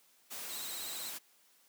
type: noise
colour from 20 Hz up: white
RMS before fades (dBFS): -43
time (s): 0.3-1.19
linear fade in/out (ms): 20
type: tone with vibrato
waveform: 20% pulse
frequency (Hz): 3951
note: B7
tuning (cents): 0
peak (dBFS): -37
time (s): 0.49-1.11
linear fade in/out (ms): 20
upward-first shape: sine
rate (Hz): 16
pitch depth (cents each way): 89
effects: white hiss -67 dBFS RMS until 1.68 s + high-pass 200 Hz 12 dB/octave